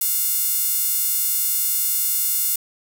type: tone with high-pass filter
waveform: sawtooth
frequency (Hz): 710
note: F5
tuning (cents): +28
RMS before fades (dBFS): -21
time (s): 0.01-2.56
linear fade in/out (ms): 5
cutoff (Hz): 11000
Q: 0.81
effects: 7-bit